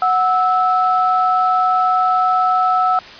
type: tone pair together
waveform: sine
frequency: 737.8 / 1310 Hz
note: F#5 / E6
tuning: -5 / -11 cents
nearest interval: minor seventh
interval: 994 cents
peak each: -15 dBFS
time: 0.02-2.99 s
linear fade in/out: 2 ms
effects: white hiss -36 dBFS RMS until 3.19 s + resampled to 11025 Hz